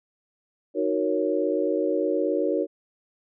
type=chord; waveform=sine; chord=D# minor seventh; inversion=none; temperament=equal; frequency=311.1 / 370 / 466.2 / 554.4 Hz; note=D#4 / F#4 / A#4 / C#5; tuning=0 / 0 / 0 / 0 cents; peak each=-27 dBFS; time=0.74-2.67 s; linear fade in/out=50 ms; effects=none